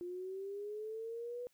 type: linear sweep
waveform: sine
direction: up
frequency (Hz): 349.2 to 493.9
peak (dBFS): -40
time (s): 0.01-1.47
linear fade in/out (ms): 0
effects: white hiss -75 dBFS RMS until 1.53 s